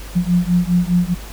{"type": "beating tone pair", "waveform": "sine", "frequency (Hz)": [174.61, 179.51], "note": ["F3", "F3"], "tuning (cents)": [0, 48], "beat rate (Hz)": 4.9, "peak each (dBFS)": -16, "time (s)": [0.15, 1.15], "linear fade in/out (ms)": 20, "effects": ["added 50 Hz sine -31 dBFS peak until 1.32 s", "pink hiss -37 dBFS RMS until 1.32 s"]}